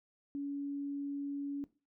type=tone; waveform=sine; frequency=282.6 Hz; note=C#4; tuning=34 cents sharp; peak=-35 dBFS; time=0.35-1.64 s; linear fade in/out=0 ms; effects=noise-tail reverb RT60 0.3 s tail -17 dB re dry